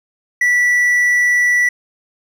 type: tone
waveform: triangle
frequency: 1958 Hz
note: B6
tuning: 15 cents flat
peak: -9 dBFS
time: 0.41-1.69 s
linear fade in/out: 5 ms
effects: none